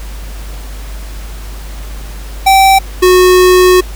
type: tone pair in turn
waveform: square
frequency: 775 / 365.8 Hz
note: G5 / F#4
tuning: -20 / -20 cents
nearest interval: octave + minor second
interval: 1300 cents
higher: first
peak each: -4 dBFS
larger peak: neither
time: 2.46-2.79 / 3.02-3.81 s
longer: second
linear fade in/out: 10 ms
effects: added 50 Hz sine -22 dBFS peak until 3.95 s + pink hiss -33 dBFS RMS until 3.95 s